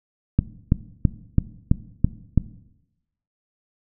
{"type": "click train", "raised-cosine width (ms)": 5, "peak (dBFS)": -3, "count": 7, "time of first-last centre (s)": [0.39, 2.377], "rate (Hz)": 3.02, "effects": ["noise-tail reverb RT60 0.9 s tail -17 dB re dry"]}